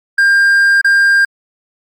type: tone with dropouts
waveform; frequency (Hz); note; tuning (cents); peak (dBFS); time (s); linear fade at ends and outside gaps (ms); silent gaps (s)
triangle; 1600; G6; +35; -5; 0.18-1.25; 5; 0.814-0.845
effects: Opus 48 kbps